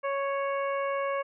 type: harmonic tone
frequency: 554.4 Hz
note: C#5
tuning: in tune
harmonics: 1 / 2 / 3 / 4 / 5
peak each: -29 / -32 / -40 / -40 / -47 dBFS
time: 0.03-1.23 s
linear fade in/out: 20 ms
effects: none